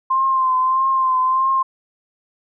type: tone with vibrato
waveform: sine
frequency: 1046.5 Hz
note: C6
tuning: in tune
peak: -14 dBFS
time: 0.1-1.63 s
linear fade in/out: 10 ms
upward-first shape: triangle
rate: 1.6 Hz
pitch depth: 40 cents each way
effects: none